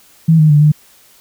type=tone with pitch steps; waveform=sine; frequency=162.2 / 154.4 / 147.7 / 150.9 Hz; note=E3 / D#3 / D3 / D3; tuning=-28 / -13 / +10 / +47 cents; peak=-5 dBFS; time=0.28-0.72 s; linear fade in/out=10 ms; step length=110 ms; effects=white hiss -47 dBFS RMS until 1.2 s